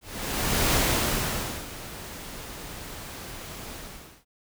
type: noise with ADSR envelope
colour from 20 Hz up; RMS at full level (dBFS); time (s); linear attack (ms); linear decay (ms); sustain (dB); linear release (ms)
pink; -22; 0.01-4.25; 710; 930; -17; 490
effects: none